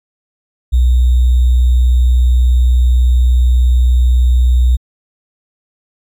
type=tone with sample-and-hold; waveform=sine; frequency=61.74 Hz; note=B1; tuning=in tune; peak=-6 dBFS; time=0.72-4.77 s; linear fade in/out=20 ms; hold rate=3675 Hz; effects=MP3 96 kbps